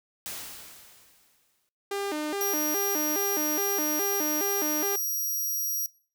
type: noise with exponential decay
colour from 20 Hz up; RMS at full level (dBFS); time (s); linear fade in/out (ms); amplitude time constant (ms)
white; -35; 0.26-1.69; 0; 310
type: tone with vibrato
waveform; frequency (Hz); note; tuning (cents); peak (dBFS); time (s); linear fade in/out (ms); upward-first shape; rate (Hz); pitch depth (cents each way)
sawtooth; 348.1; F4; -6; -25; 1.91-4.96; 5; square; 2.4; 240
type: tone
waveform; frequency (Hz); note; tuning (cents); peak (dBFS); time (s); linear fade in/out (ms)
5% pulse; 5730; F8; +44; -21; 2.41-5.86; 0
effects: noise-tail reverb RT60 0.4 s tail -22 dB re dry